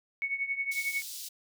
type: tone with tremolo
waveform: sine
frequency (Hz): 2217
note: C#7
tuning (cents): 0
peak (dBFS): -26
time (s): 0.22-1.02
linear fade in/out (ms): 0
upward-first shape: triangle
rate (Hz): 11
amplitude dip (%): 85
type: high-pass noise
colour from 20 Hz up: pink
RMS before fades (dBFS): -41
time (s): 0.71-1.29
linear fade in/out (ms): 10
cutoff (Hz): 3900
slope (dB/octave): 24
effects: none